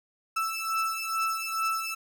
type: beating tone pair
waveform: 35% pulse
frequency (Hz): 1318.5 / 1320.8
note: E6 / E6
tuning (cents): 0 / +3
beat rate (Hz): 2.3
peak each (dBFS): -29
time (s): 0.36-1.95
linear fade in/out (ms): 10
effects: none